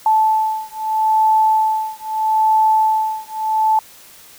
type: beating tone pair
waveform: sine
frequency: 873 / 873.78 Hz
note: A5 / A5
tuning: -14 / -12 cents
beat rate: 0.78 Hz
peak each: -16 dBFS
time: 0.06-3.79 s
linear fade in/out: 2 ms
effects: white hiss -43 dBFS RMS until 4.38 s